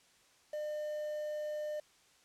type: tone with quantisation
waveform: triangle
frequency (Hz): 603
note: D5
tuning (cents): +46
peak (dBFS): -34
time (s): 0.53-1.8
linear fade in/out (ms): 5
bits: 9
effects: white hiss -66 dBFS RMS until 2.24 s + low-pass 8000 Hz 12 dB/octave